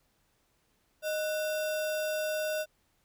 sine tone with sample-and-hold, 619 Hz, D#5, 9 cents flat, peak -29 dBFS, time 1.02-2.66 s, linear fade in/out 50 ms, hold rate 2100 Hz, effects pink hiss -72 dBFS RMS until 3.04 s

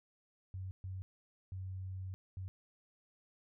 sine tone bursts at uneven times, 94 Hz, F#2, 28 cents sharp, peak -40 dBFS, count 4, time 0.54-0.71 / 0.84-1.02 / 1.52-2.14 / 2.37-2.48 s, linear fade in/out 0 ms, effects none

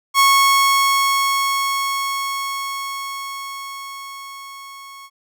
sawtooth tone with level ramp, 1100 Hz, C#6, 14 cents flat, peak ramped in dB -6 to -33 dBFS, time 0.14-5.1 s, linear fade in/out 50 ms, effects none

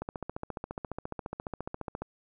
click train, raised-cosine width 1 ms, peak -21 dBFS, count 30, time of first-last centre 0.02-2.02 s, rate 14.5 Hz, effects none

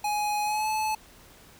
square tone with pitch glide, 836 to 864.5 Hz, G#5 to A5, +11 to -31 cents, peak -26 dBFS, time 0.04-0.95 s, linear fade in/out 5 ms, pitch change +58 cents, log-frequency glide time 0.43-0.68 s, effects pink hiss -53 dBFS RMS until 1.59 s

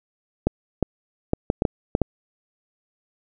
clicks, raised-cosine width 2 ms, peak -5 dBFS, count 8, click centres 0.47 / 0.827 / 1.334 / 1.501 / 1.621 / 1.652 / 1.951 / 2.017 s, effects none

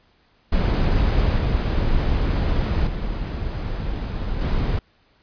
brown noise with level steps, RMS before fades -18 / -20 / -26 / -21 dBFS, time 0.52-4.79 s, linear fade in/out 5 ms, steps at 1.38 / 2.87 / 4.41 s, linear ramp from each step 2 ms, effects pink hiss -60 dBFS RMS until 5.22 s + resampled to 11025 Hz

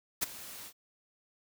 white noise with ADSR envelope, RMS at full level -27 dBFS, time 0.21-0.73 s, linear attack 20 ms, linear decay 15 ms, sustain -19 dB, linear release 68 ms, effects none

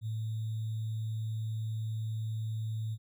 sine tone with sample-and-hold, 110 Hz, A2, in tune, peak -32 dBFS, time 0.01-2.98 s, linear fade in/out 50 ms, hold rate 3675 Hz, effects none

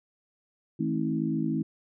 harmonic tone with a mistuned harmonic, 53.5 Hz, A1, 48 cents flat, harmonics 3 / 4 / 5 / 6, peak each -31 / -31 / -31 / -31 dBFS, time 0.79-1.63 s, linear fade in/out 10 ms, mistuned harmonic 4, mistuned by +37 cents, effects none

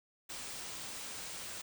white band-stop noise, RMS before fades -44 dBFS, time 0.29-1.62 s, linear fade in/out 10 ms, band 10000 to 16000 Hz, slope 96 dB/octave, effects none

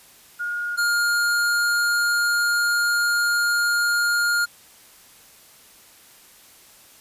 sine / square tone pair in turn, 1430 / 1415.2 Hz, F6 / F6, +41 / +23 cents, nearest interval unison, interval 18 cents, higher first, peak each -24 / -19 dBFS, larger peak second, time 0.39-0.77 / 0.77-4.46 s, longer second, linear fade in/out 20 ms, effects white hiss -50 dBFS RMS until 7 s + resampled to 32000 Hz

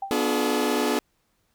sine tone with exponential decay, 784 Hz, G5, in tune, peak -25 dBFS, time 0.02-0.23 s, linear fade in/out 5 ms, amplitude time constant 45 ms
sawtooth chord, B diminished seventh, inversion none, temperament just, 246.9 / 296.3 / 355.6 / 426.7 Hz, B3 / D4 / F4 / Ab4, 0 / +15 / +31 / +47 cents, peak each -23 / -23 / -26 / -22 dBFS, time 0.11-0.99 s, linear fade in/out 0 ms
effects pink hiss -70 dBFS RMS until 1.54 s

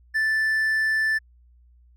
triangle tone, 1760 Hz, A6, in tune, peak -18 dBFS, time 0.14-1.19 s, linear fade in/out 20 ms, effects added 60 Hz sine -52 dBFS peak until 1.96 s

